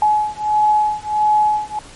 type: beating tone pair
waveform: sine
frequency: 847 / 848.5 Hz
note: G#5 / G#5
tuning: +34 / +37 cents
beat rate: 1.5 Hz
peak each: -16 dBFS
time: 0.02-1.79 s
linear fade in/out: 2 ms
effects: pink hiss -40 dBFS RMS until 1.95 s + MP3 48 kbps